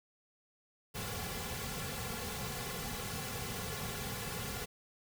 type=noise with comb filter; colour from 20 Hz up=pink; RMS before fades=-40 dBFS; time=0.94-4.66 s; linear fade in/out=20 ms; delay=3.2 ms; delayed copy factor=-1; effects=none